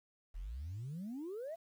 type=exponential sweep; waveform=sine; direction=up; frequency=38 to 691 Hz; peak=-39 dBFS; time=0.34-1.56 s; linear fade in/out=20 ms; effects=tanh soft clip ceiling -38 dBFS + 11-bit